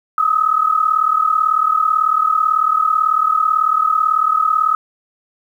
sine tone pair together, 1249 / 1287.1 Hz, D#6 / E6, +6 / -42 cents, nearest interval minor second, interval 52 cents, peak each -15 / -15 dBFS, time 0.18-4.75 s, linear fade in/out 2 ms, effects 8-bit

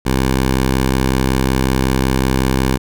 10% pulse tone, 65.41 Hz, C2, in tune, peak -5 dBFS, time 0.05-2.78 s, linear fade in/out 20 ms, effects none

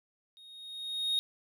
triangle tone with level ramp, 3729 Hz, A#7, in tune, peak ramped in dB -51 to -24 dBFS, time 0.37-1.19 s, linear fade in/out 0 ms, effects none

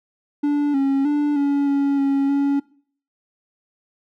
triangle tone with pitch steps, 290.7 / 273.3 / 293.2 / 283 / 280 / 276.1 / 280.7 Hz, D4 / C#4 / D4 / C#4 / C#4 / C#4 / C#4, -18 / -24 / -3 / +36 / +18 / -7 / +22 cents, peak -14 dBFS, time 0.43-2.6 s, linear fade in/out 10 ms, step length 310 ms, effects noise-tail reverb RT60 0.5 s tail -21 dB re dry

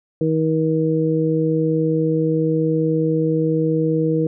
harmonic tone, 159.1 Hz, D#3, 39 cents sharp, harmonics 1 / 2 / 3, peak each -20 / -20 / -20 dBFS, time 0.21-4.27 s, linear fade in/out 2 ms, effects none

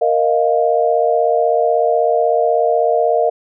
sine chord, Bb suspended fourth, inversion none, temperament equal, 466.2 / 622.3 / 698.5 Hz, Bb4 / Eb5 / F5, 0 / 0 / 0 cents, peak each -16 dBFS, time 0.01-3.3 s, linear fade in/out 10 ms, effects none

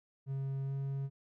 triangle tone with pitch glide, 135.9 to 137.24 Hz, C#3 to C#3, -34 to -17 cents, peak -32 dBFS, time 0.26-1.1 s, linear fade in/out 50 ms, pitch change +17 cents, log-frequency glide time 0.64-0.73 s, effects none

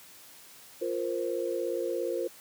sine chord, F suspended fourth, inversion none, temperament equal, 349.2 / 466.2 / 523.3 Hz, F4 / Bb4 / C5, 0 / 0 / 0 cents, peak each -33 dBFS, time 0.81-2.28 s, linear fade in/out 10 ms, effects white hiss -52 dBFS RMS until 2.4 s + high-pass 100 Hz 12 dB/octave

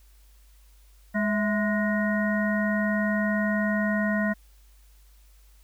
harmonic tone with a mistuned harmonic, 207.7 Hz, G#3, in tune, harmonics 1 / 3 / 5 / 7 / 9, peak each -24 / -30 / -37 / -34 / -30 dBFS, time 1.14-4.34 s, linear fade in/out 20 ms, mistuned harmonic 3, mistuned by +79 cents, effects added 50 Hz sine -52 dBFS peak until 5.63 s + white hiss -63 dBFS RMS until 5.63 s

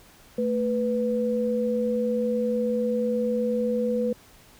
sine tone pair together, 222.4 / 493.9 Hz, A3 / B4, +19 / 0 cents, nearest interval octave + major second, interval 1381 cents, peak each -26 / -24 dBFS, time 0.38-4.13 s, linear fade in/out 5 ms, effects pink hiss -53 dBFS RMS until 4.59 s

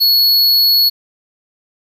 square tone, 4371 Hz, C#8, 25 cents flat, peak -9 dBFS, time 0-0.9 s, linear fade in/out 20 ms, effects 8-bit

